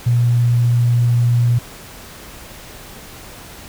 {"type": "tone", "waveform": "sine", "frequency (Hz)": 120, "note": "B2", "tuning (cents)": -49, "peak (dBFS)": -11, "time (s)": [0.06, 1.59], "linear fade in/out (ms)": 10, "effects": ["pink hiss -37 dBFS RMS until 3.68 s"]}